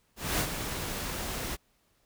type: noise with ADSR envelope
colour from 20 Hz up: pink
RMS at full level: -27 dBFS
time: 0.16-1.57 s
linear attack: 230 ms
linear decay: 78 ms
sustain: -8 dB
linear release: 32 ms
effects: pink hiss -70 dBFS RMS until 2.05 s